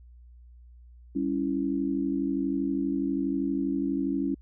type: chord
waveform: sine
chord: C# diminished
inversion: second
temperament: equal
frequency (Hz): 196 / 277.2 / 329.6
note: G3 / C#4 / E4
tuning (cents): 0 / 0 / 0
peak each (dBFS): -33 / -27 / -31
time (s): 1.15-4.35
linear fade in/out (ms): 10
effects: added 60 Hz sine -48 dBFS peak until 4.41 s